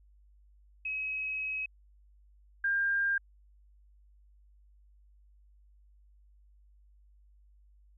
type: tone pair in turn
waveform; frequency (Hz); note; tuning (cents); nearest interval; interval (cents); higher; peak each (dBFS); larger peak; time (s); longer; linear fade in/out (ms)
sine; 2553 / 1600.9; D#7 / G6; +44 / +36; minor sixth; 808; first; -32 / -26; second; 0.85-1.66 / 2.64-3.18; first; 5
effects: added 50 Hz sine -58 dBFS peak until 7.97 s